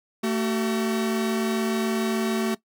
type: tone pair together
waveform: 45% pulse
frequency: 223.6 / 380.5 Hz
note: A3 / F#4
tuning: +28 / +48 cents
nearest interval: major sixth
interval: 920 cents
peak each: -24 / -27 dBFS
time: 0.23-2.55 s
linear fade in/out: 10 ms
effects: noise-tail reverb RT60 0.1 s tail -18 dB re dry